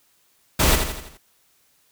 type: noise with echo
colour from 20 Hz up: pink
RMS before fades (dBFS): -17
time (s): 0.59-0.76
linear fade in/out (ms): 10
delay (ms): 83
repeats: 5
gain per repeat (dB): -6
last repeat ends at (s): 1.175
effects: white hiss -62 dBFS RMS until 1.91 s